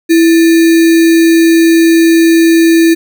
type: tone with sample-and-hold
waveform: sine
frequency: 330 Hz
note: E4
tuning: 2 cents sharp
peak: -3 dBFS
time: 0.09-2.95 s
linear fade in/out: 20 ms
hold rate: 2100 Hz
effects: none